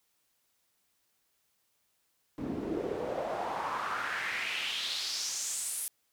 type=noise with band-pass filter sweep; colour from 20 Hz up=pink; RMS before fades=-35 dBFS; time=2.38-5.88 s; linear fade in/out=0 ms; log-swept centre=240 to 11000 Hz; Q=3.3; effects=white hiss -75 dBFS RMS until 6.12 s